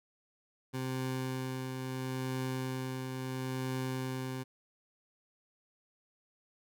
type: tone with tremolo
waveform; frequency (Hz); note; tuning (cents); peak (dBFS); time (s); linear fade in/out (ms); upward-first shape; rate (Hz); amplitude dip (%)
20% pulse; 130; C3; -11; -28; 0.73-4.44; 20; triangle; 0.74; 40
effects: none